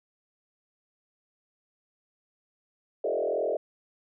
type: tone with frequency modulation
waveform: sine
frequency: 523.3 Hz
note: C5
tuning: in tune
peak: -25 dBFS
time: 3.04-3.57 s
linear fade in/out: 5 ms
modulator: 42.3 Hz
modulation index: 3.2
effects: none